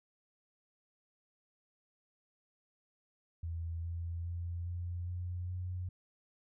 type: tone with pitch steps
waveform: sine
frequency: 83.3 / 84.71 / 86.14 / 87.59 / 89.07 / 90.58 Hz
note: E2 / E2 / F2 / F2 / F2 / F#2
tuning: +19 / +48 / -23 / +6 / +35 / -36 cents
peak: -36 dBFS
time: 3.43-5.89 s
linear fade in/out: 5 ms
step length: 410 ms
effects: none